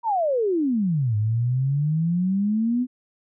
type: exponential two-way sweep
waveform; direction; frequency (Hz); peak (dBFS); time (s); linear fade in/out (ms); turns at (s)
sine; down then up; 965 to 103.83 to 255.2; -19; 0.03-2.87; 50; 1.16
effects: none